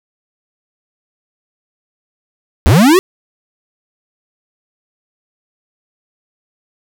square linear sweep, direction up, 58.27 to 393.4 Hz, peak -6 dBFS, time 2.66-2.99 s, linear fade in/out 0 ms, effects none

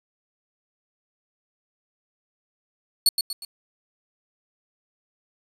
sawtooth tone with echo, 4400 Hz, C#8, 14 cents flat, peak -11 dBFS, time 3.06-3.09 s, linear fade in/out 2 ms, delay 120 ms, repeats 3, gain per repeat -7 dB, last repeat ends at 3.45 s, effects resampled to 32000 Hz + 8-bit

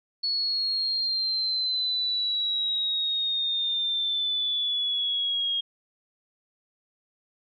sine exponential sweep, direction down, 4396 to 3256 Hz, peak -24 dBFS, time 0.23-5.61 s, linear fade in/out 10 ms, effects none

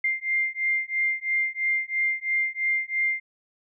sine beating tone pair, 2100 / 2103 Hz, C7 / C7, +6 / +8 cents, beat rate 3 Hz, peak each -26 dBFS, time 0.04-3.2 s, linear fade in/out 5 ms, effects none

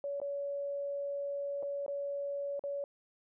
sine tone with dropouts, 565 Hz, C#5, 33 cents sharp, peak -34 dBFS, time 0.04-2.84 s, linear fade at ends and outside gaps 1 ms, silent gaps 0.201-0.216 / 1.626-1.631 / 1.863-1.88 / 2.594-2.638 s, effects none

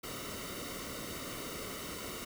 pink noise with comb filter, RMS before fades -42 dBFS, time 0.03-2.25 s, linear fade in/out 10 ms, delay 1.2 ms, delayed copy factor -0.7, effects none

